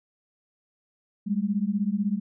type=beating tone pair; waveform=sine; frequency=195.9 / 211.9 Hz; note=G3 / G#3; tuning=-1 / +35 cents; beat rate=16 Hz; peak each=-26 dBFS; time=1.26-2.2 s; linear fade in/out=20 ms; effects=none